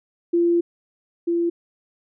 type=tone pair in turn; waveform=sine; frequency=343 / 341.1 Hz; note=F4 / F4; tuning=-31 / -41 cents; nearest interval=unison; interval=10 cents; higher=first; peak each=-15 / -18 dBFS; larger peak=first; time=0.33-0.61 / 1.27-1.5 s; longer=first; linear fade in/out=10 ms; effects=none